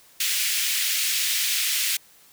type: high-pass noise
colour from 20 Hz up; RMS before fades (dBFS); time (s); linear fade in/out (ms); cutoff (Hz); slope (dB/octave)
pink; -24; 0.2-1.97; 5; 2200; 24
effects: white hiss -54 dBFS RMS until 2.32 s